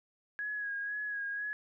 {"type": "tone with vibrato", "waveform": "sine", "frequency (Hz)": 1661.2, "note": "G#6", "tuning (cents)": 0, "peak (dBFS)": -34, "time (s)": [0.39, 1.53], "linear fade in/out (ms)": 0, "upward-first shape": "sine", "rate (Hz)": 2, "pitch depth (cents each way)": 34, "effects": []}